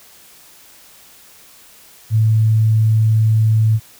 sine tone with vibrato, 110 Hz, A2, in tune, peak -10 dBFS, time 2.1-3.8 s, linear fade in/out 50 ms, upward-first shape triangle, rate 20 Hz, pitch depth 19 cents each way, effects white hiss -45 dBFS RMS until 3.99 s

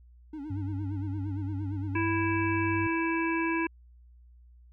triangle tone with vibrato, 293.7 Hz, D4, in tune, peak -34 dBFS, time 0.33-1.96 s, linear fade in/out 5 ms, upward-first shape sine, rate 8.7 Hz, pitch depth 120 cents each way
sine tone, 98 Hz, G2, in tune, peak -31 dBFS, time 0.5-2.87 s, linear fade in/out 5 ms
harmonic tone, 329.6 Hz, E4, in tune, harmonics 1 / 3 / 5 / 7 / 8, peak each -28 / -33 / -35 / -36 / -37 dBFS, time 1.95-3.67 s, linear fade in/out 5 ms
effects added 60 Hz sine -52 dBFS peak until 4.72 s

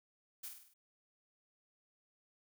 blue noise with echo, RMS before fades -45 dBFS, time 0.43-0.49 s, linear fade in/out 10 ms, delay 50 ms, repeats 5, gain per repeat -5 dB, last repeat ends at 0.74 s, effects none

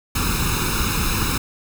pink noise with comb filter, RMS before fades -21 dBFS, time 0.15-1.38 s, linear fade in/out 5 ms, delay 0.77 ms, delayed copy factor +0.85, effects none

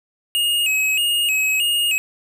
square tone with vibrato, 2700 Hz, E7, 41 cents sharp, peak -17 dBFS, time 0.35-1.98 s, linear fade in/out 0 ms, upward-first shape square, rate 1.6 Hz, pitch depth 95 cents each way, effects none

